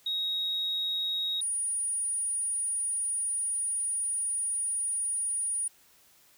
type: tone pair in turn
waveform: sine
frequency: 3778 / 9592 Hz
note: A#7 / D9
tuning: +22 / +36 cents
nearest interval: octave + major third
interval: 1614 cents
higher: second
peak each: -27 dBFS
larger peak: neither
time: 0.06-1.41 / 1.41-5.68 s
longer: second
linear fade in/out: 5 ms
effects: tanh soft clip ceiling -23 dBFS + white hiss -61 dBFS RMS until 6.37 s